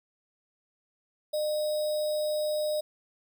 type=tone with sample-and-hold; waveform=sine; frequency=607 Hz; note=D#5; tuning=43 cents flat; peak=-26 dBFS; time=1.33-2.81 s; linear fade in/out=10 ms; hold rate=4410 Hz; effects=none